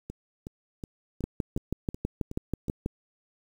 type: two click trains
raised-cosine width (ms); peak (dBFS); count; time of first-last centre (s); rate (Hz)
3; -24 / -15; 8 / 11; 0.1-2.683 / 1.24-2.861; 2.71 / 6.17
effects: 8-bit